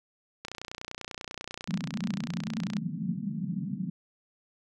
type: click train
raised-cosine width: 0.2 ms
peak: -20 dBFS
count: 71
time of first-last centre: 0.45-2.768 s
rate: 30.2 Hz
type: band-pass noise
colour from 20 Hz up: pink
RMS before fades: -33 dBFS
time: 1.68-3.9 s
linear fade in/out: 5 ms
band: 160 to 220 Hz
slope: 48 dB/octave
effects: none